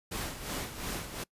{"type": "noise with tremolo", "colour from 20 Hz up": "pink", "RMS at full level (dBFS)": -35, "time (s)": [0.11, 1.24], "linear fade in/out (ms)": 10, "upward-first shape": "sine", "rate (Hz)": 2.8, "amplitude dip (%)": 65, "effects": ["noise-tail reverb RT60 0.1 s tail -24 dB re dry", "resampled to 32000 Hz"]}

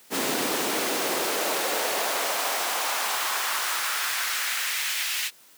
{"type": "noise with high-pass filter sweep", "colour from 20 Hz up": "pink", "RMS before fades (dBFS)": -27, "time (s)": [0.1, 5.31], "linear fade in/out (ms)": 50, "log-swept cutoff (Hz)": [250, 2400], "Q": 1.5, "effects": ["white hiss -54 dBFS RMS until 5.57 s", "high-pass 150 Hz 12 dB/octave"]}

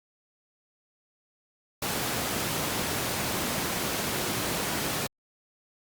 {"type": "high-pass noise", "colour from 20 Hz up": "pink", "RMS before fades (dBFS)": -30, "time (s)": [1.82, 5.07], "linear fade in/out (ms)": 5, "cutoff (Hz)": 120, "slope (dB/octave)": 12, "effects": ["Opus 48 kbps"]}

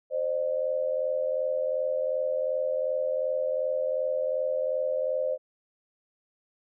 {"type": "tone pair together", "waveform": "sine", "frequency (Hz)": [523.3, 606], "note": ["C5", "D#5"], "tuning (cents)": [0, -46], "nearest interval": "minor third", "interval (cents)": 254, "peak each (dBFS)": [-27, -29], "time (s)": [0.1, 5.38], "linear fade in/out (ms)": 50, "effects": []}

